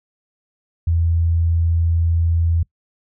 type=tone; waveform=sine; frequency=83.5 Hz; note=E2; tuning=23 cents sharp; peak=-14 dBFS; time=0.87-2.63 s; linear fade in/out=5 ms; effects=noise-tail reverb RT60 0.1 s tail -23 dB re dry